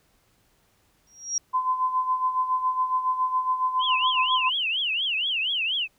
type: tone with exponential growth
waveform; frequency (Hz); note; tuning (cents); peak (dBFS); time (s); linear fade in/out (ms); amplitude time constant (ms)
sine; 5650; F8; +19; -20; 1.07-1.38; 2; 66
type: tone with tremolo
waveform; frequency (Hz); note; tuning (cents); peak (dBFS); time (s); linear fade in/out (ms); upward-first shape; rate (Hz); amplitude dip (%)
sine; 1023; C6; -39; -19; 1.53-4.5; 20; sine; 7.2; 65
type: tone with vibrato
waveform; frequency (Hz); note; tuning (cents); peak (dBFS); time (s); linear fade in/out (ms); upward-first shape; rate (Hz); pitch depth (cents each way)
sine; 2918; F#7; -25; -23; 3.79-5.88; 50; triangle; 4.2; 270
effects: pink hiss -65 dBFS RMS until 5.98 s